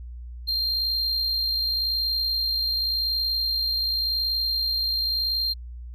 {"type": "tone with amplitude modulation", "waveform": "triangle", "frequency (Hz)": 4186, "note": "C8", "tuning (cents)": 0, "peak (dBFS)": -20, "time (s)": [0.47, 5.54], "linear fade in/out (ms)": 20, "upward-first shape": "sine", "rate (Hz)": 60.9, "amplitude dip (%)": 30, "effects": ["added 60 Hz sine -35 dBFS peak until 5.94 s"]}